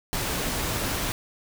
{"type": "noise", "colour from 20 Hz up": "pink", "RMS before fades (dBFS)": -28, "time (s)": [0.13, 1.12], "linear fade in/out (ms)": 0, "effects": []}